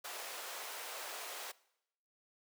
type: high-pass noise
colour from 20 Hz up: pink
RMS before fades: -45 dBFS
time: 0.04-1.52 s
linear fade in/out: 10 ms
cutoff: 510 Hz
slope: 24 dB/octave
effects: noise-tail reverb RT60 0.8 s tail -21 dB re dry